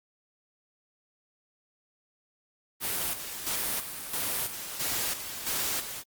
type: noise with tremolo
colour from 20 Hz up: white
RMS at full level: -30 dBFS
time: 2.8-6.04 s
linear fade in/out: 50 ms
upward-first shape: square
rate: 1.5 Hz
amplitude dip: 60%
effects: Opus 32 kbps